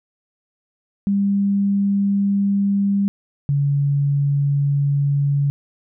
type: tone pair in turn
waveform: sine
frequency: 199.4 / 141.73 Hz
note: G3 / C#3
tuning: +30 / +39 cents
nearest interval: tritone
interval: 591 cents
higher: first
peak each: -15 dBFS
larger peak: neither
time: 1.07-3.08 / 3.49-5.5 s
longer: neither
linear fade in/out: 0 ms
effects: none